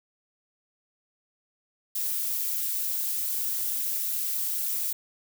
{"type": "noise with flanger", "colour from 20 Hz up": "violet", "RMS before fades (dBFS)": -29, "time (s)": [1.95, 4.93], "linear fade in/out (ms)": 5, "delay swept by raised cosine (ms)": [0.35, 6.15], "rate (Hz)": 3.7, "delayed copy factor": -0.5, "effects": []}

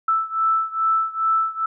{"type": "beating tone pair", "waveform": "sine", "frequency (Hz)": [1318.5, 1320.9], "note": ["E6", "E6"], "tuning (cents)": [0, 3], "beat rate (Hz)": 2.4, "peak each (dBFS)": [-20, -22], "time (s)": [0.08, 1.66], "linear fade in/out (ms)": 5, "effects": []}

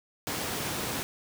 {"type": "high-pass noise", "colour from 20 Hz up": "pink", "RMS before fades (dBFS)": -33, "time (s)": [0.27, 1.03], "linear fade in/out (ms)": 0, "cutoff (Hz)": 120, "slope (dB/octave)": 12, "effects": []}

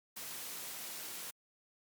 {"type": "high-pass noise", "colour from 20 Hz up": "white", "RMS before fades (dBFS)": -44, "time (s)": [0.16, 1.31], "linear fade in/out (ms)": 10, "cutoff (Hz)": 130, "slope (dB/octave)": 12, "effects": ["MP3 96 kbps"]}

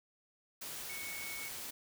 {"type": "tone in noise", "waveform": "sine", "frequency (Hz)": 2217, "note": "C#7", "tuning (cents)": 0, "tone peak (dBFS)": -44, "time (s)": [0.89, 1.49], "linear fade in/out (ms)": 10, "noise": "white", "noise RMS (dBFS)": -44, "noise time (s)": [0.61, 1.71], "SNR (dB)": -3, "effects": []}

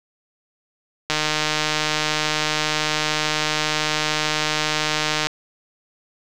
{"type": "click train", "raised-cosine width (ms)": 0.2, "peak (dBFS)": -3, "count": 639, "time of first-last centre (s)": [1.1, 5.27], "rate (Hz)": 153, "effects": []}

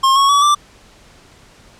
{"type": "tone with pitch steps", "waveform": "square", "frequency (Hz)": [1070, 1103.9, 1138.9, 1175], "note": ["C6", "C#6", "C#6", "D6"], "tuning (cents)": [38, -8, 46, 1], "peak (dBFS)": -10, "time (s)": [0.03, 0.55], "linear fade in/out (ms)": 10, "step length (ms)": 130, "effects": ["pink hiss -46 dBFS RMS until 1.79 s", "low-pass 8000 Hz 12 dB/octave"]}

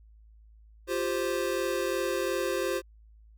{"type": "chord", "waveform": "square", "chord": "F suspended second", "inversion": "none", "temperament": "equal", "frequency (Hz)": [349.2, 392, 523.3], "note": ["F4", "G4", "C5"], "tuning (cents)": [0, 0, 0], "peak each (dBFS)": [-33, -33, -32], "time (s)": [0.87, 2.82], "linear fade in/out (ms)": 50, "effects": ["added 54 Hz sine -52 dBFS peak until 3.37 s"]}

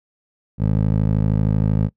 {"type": "tone with band-pass filter", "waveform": "15% pulse", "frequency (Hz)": 52.9, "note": "G#1", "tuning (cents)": 33, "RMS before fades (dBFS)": -18, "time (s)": [0.58, 1.9], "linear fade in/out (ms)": 50, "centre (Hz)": 150, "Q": 0.83, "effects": ["noise-tail reverb RT60 0.1 s tail -22 dB re dry"]}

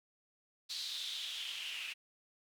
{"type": "noise with band-pass filter sweep", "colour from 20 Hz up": "white", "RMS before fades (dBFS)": -42, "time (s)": [0.69, 1.94], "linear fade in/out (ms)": 20, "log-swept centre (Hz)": [4200, 2600], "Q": 5.4, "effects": []}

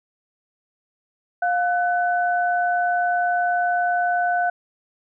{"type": "tone pair together", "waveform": "sine", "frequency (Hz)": [707.9, 1500], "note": ["F5", "F#6"], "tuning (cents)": [23, 23], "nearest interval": "octave + minor second", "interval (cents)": 1300, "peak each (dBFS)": [-19, -24], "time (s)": [1.42, 4.5], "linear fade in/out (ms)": 5, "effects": []}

